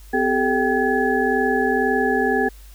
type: tone cluster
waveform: sine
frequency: 254.6 / 393.3 / 435.3 / 778 / 1697 Hz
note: C4 / G4 / A4 / G5 / G#6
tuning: -47 / +6 / -19 / -13 / +37 cents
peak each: -23 dBFS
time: 0.13-2.49 s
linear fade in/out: 10 ms
effects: added 50 Hz sine -40 dBFS peak until 2.74 s + white hiss -51 dBFS RMS until 2.74 s